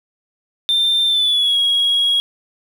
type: tone with pitch glide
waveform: sine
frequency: 3586 to 3307 Hz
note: A7 to G#7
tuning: +32 to -8 cents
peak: -11 dBFS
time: 0.69-2.2 s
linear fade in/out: 0 ms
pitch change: -140 cents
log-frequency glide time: 1.06-1.57 s
effects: tanh soft clip ceiling -11 dBFS + 7-bit